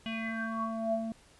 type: tone with low-pass filter sweep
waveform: square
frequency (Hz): 224.5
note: A3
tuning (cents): +35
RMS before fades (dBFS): -34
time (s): 0.06-1.12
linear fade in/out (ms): 0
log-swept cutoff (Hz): 2900 to 480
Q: 8.6
effects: pink hiss -60 dBFS RMS until 1.39 s + resampled to 24000 Hz